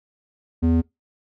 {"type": "tone with band-pass filter", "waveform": "square", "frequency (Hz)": 82.41, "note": "E2", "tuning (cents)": 0, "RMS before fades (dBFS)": -18, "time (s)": [0.62, 0.82], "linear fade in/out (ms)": 20, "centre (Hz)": 190, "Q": 7.6, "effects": ["noise-tail reverb RT60 0.2 s tail -24 dB re dry"]}